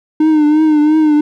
triangle tone with vibrato, 305.8 Hz, D#4, 30 cents flat, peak -5 dBFS, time 0.2-1.21 s, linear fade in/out 5 ms, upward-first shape triangle, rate 2.9 Hz, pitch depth 61 cents each way, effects none

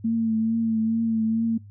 sine tone with vibrato, 224.6 Hz, A3, 36 cents sharp, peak -20 dBFS, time 0.04-1.58 s, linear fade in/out 10 ms, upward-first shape triangle, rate 2.3 Hz, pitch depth 36 cents each way, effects noise-tail reverb RT60 0.2 s tail -26 dB re dry + added 101 Hz sine -42 dBFS peak until 1.7 s

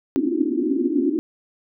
pink band-pass noise, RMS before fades -21 dBFS, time 0.16-1.19 s, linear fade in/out 0 ms, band 250 to 360 Hz, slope 96 dB/octave, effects none

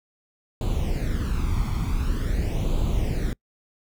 brown noise with flanger, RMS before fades -24 dBFS, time 0.61-3.33 s, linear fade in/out 2 ms, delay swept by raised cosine 0.27 to 0.91 ms, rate 0.46 Hz, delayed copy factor +0.7, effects noise-tail reverb RT60 0.1 s tail -25 dB re dry

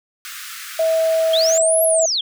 pink high-pass noise, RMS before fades -33 dBFS, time 0.25-1.58 s, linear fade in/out 0 ms, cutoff 1200 Hz, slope 96 dB/octave
sine tone, 648 Hz, E5, 30 cents flat, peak -14 dBFS, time 0.79-2.06 s, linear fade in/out 5 ms
sine linear two-way sweep, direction up then down, 3113 to 11560 to 3113 Hz, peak -17 dBFS, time 1.33-2.21 s, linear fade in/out 5 ms, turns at 1.83 s
effects none

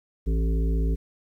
harmonic tone with a mistuned harmonic, 55.2 Hz, A1, 6 cents sharp, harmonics 1 / 3 / 5 / 7 / 8, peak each -21 / -31 / -35 / -38 / -39 dBFS, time 0.26-0.96 s, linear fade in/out 20 ms, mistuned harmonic 5, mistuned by -26 cents, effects 10-bit

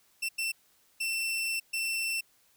sawtooth tone bursts at uneven times, 2688 Hz, E7, 33 cents sharp, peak -26 dBFS, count 4, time 0.22-0.29 / 0.38-0.52 / 1-1.6 / 1.73-2.21 s, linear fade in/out 10 ms, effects white hiss -66 dBFS RMS until 2.56 s

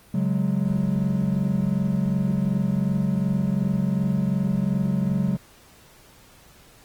triangle chord, C# suspended fourth, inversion none, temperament equal, 138.59 / 185 / 207.7 Hz, C#3 / F#3 / G#3, 0 / 0 / 0 cents, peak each -24 / -21 / -24 dBFS, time 0.14-5.37 s, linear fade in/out 5 ms, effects pink hiss -52 dBFS RMS until 6.84 s + Opus 24 kbps

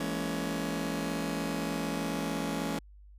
sawtooth chord, A# half-diminished seventh, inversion second, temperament just, 167.82 / 209.8 / 233.1 / 279.7 Hz, E3 / G#3 / A#3 / C#4, +31 / +18 / 0 / +16 cents, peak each -33 / -33 / -35 / -31 dBFS, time 0-2.79 s, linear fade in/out 5 ms, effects added 50 Hz sine -50 dBFS peak until 3.18 s + resampled to 32000 Hz

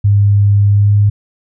sine tone with pitch glide, 101.5 to 102.8 Hz, G#2 to G#2, -39 to -17 cents, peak -6 dBFS, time 0.04-1.1 s, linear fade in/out 10 ms, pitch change +22 cents, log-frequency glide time 0.69-0.95 s, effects none

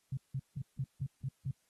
sine tone bursts, 133.3 Hz, C3, 33 cents sharp, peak -33 dBFS, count 7, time 0.12-1.511 s, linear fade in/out 5 ms, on 53 ms, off 170 ms, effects white hiss -75 dBFS RMS until 1.69 s + AAC 32 kbps

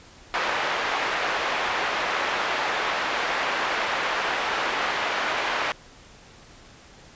pink band-pass noise, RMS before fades -26 dBFS, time 0.34-5.72 s, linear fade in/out 0 ms, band 720 to 2500 Hz, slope 12 dB/octave, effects pink hiss -49 dBFS RMS until 7.15 s + resampled to 16000 Hz

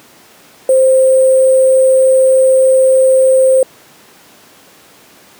sine tone with sample-and-hold, 523.3 Hz, C5, in tune, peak -5 dBFS, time 0.69-3.63 s, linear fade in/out 2 ms, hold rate 8820 Hz, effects pink hiss -42 dBFS RMS until 5.39 s + high-pass 200 Hz 12 dB/octave

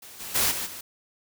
white noise with level steps, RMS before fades -45 / -37 / -23 / -31 / -39 dBFS, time 0.02-0.81 s, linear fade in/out 5 ms, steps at 0.19 / 0.34 / 0.5 / 0.65 s, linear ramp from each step 20 ms, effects none

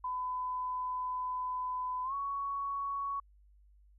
sine tone with pitch glide, 1006 to 1116.2 Hz, B5 to C#6, +32 to +12 cents, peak -33 dBFS, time 0.04-3.2 s, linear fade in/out 5 ms, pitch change +180 cents, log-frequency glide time 2.04-2.14 s, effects added 50 Hz sine -59 dBFS peak until 3.98 s

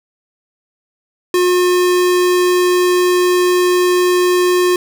square tone, 359.6 Hz, F#4, 49 cents flat, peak -11 dBFS, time 1.34-4.76 s, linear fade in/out 2 ms, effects none

